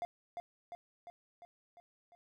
triangle tone with echo, 698.5 Hz, F5, in tune, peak -33 dBFS, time 0.02-0.05 s, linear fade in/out 0 ms, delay 350 ms, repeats 6, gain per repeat -4 dB, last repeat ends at 2.15 s, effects none

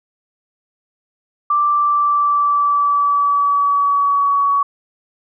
sine tone with pitch glide, 1174.7 to 1126.8 Hz, D6 to C#6, 0 to +28 cents, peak -12 dBFS, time 1.5-4.63 s, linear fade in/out 5 ms, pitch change -72 cents, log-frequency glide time 1.68-4.45 s, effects none

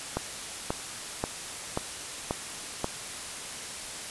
click train, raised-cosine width 1 ms, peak -13 dBFS, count 6, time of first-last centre 0.17-2.844 s, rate 1.87 Hz, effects white hiss -38 dBFS RMS until 4.1 s + resampled to 24000 Hz

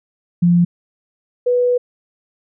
sine tone pair in turn, 173.9 / 491.9 Hz, F3 / B4, -7 / -7 cents, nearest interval octave + tritone, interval 1800 cents, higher second, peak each -9 / -12 dBFS, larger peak first, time 0.42-0.65 / 1.46-1.78 s, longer second, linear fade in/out 10 ms, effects none

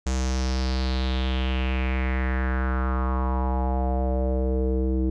square tone with low-pass filter sweep, 64.6 Hz, C2, 21 cents flat, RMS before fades -24 dBFS, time 0.06-5.1 s, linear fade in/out 5 ms, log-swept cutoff 7000 to 350 Hz, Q 4.1, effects none

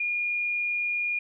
sine tone, 2427 Hz, D#7, 44 cents flat, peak -25 dBFS, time 0-1.19 s, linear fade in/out 5 ms, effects none

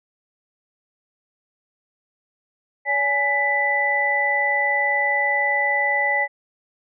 sine tone cluster, 570 / 832 / 1985 Hz, C#5 / G#5 / B6, +48 / +3 / +8 cents, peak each -27 / -24 / -19 dBFS, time 2.85-6.28 s, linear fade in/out 50 ms, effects none

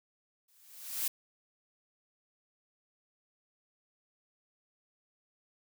blue noise with exponential growth, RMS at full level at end -30 dBFS, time 0.48-1.08 s, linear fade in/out 5 ms, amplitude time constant 130 ms, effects none

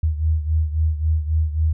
sine beating tone pair, 77.78 / 81.48 Hz, D#2 / E2, 0 / -20 cents, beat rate 3.7 Hz, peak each -18 / -23 dBFS, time 0.03-1.73 s, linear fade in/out 5 ms, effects none

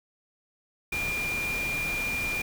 sine tone in noise, 2400 Hz, D7, 37 cents sharp, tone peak -28 dBFS, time 0.92-2.42 s, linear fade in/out 5 ms, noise pink, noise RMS -36 dBFS, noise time 0.92-2.42 s, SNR +5 dB, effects none

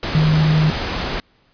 sine tone in noise, 155.2 Hz, D#3, 4 cents flat, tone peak -12 dBFS, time 0.15-0.7 s, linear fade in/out 0 ms, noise pink, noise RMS -23 dBFS, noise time 0.03-1.2 s, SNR +8 dB, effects pink hiss -58 dBFS RMS until 1.53 s + resampled to 11025 Hz

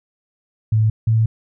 sine tone pair in turn, 109.3 / 111.66 Hz, A2 / A2, -11 / +26 cents, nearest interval unison, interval 37 cents, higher second, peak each -12 dBFS, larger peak neither, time 0.72-0.9 / 1.07-1.26 s, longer second, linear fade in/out 5 ms, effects none

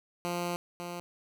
10% pulse tone pair in turn, 174.61 / 174.61 Hz, F3 / F3, 0 / 0 cents, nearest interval unison, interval 0 cents, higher neither, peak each -23 / -29 dBFS, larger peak first, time 0.25-0.56 / 0.8-1 s, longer first, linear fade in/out 0 ms, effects none

